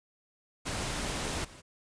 pink noise with level steps, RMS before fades -34 / -51 dBFS, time 0.65-1.62 s, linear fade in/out 20 ms, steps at 1.44 s, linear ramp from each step 10 ms, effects resampled to 22050 Hz

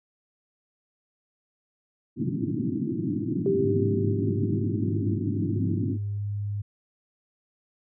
white band-pass noise, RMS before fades -28 dBFS, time 2.16-5.98 s, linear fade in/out 50 ms, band 100 to 350 Hz, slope 96 dB/octave
sine tone with exponential decay, 392 Hz, G4, in tune, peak -20 dBFS, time 3.46-6.18 s, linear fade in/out 2 ms, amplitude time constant 590 ms
sine tone with pitch glide, 103.83 to 102.4 Hz, G#2 to G#2, 0 to -24 cents, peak -27 dBFS, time 3.64-6.62 s, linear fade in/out 10 ms, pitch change -24 cents, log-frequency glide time 4.77-5.08 s
effects none

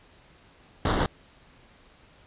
pink noise with sample-and-hold, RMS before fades -25 dBFS, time 0.85-1.06 s, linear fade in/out 2 ms, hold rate 2450 Hz, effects pink hiss -56 dBFS RMS until 2.26 s + resampled to 8000 Hz

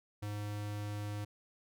square tone, 103.83 Hz, G#2, in tune, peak -38 dBFS, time 0.22-1.25 s, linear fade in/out 10 ms, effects none

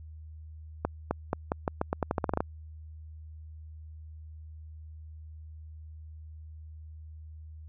accelerating click train, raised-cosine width 1 ms, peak -13 dBFS, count 15, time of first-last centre 0.85-2.405 s, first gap 260 ms, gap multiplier 0.85, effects added 78 Hz sine -43 dBFS peak until 7.68 s

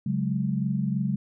sine chord, C# suspended fourth, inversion none, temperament just, 138.59 / 184.79 / 207.9 Hz, C#3 / F#3 / G#3, 0 / -2 / +2 cents, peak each -28 dBFS, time 0.06-1.16 s, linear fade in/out 5 ms, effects none

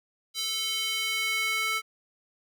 square tone with high-pass filter sweep, 440 Hz, A4, in tune, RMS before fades -29 dBFS, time 0.34-1.82 s, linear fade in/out 50 ms, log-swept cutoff 3800 to 1700 Hz, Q 2.6, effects none

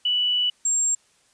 sine tone pair in turn, 2960 / 7459 Hz, F#7 / A#8, 0 / 0 cents, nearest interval octave + major third, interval 1600 cents, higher second, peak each -19 dBFS, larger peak neither, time 0.05-0.5 / 0.65-0.95 s, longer first, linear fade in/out 5 ms, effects white hiss -61 dBFS RMS until 1.33 s + resampled to 22050 Hz

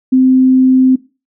sine tone, 259.1 Hz, C4, 17 cents flat, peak -5 dBFS, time 0.12-0.96 s, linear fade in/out 10 ms, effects noise-tail reverb RT60 0.3 s tail -19 dB re dry

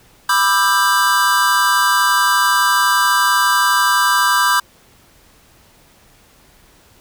square chord, E minor seventh, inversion second, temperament just, 988.9 / 1186.7 / 1318.5 / 1582.2 Hz, B5 / D6 / E6 / G6, +2 / +18 / 0 / +16 cents, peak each -18 / -18 / -22 / -17 dBFS, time 0.29-4.6 s, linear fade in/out 5 ms, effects pink hiss -50 dBFS RMS until 7 s

